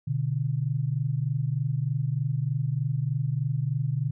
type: tone pair together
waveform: sine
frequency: 123.55 / 146.83 Hz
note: B2 / D3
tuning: +1 / 0 cents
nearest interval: minor third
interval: 299 cents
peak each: -27 dBFS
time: 0.07-4.11 s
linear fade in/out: 10 ms
effects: none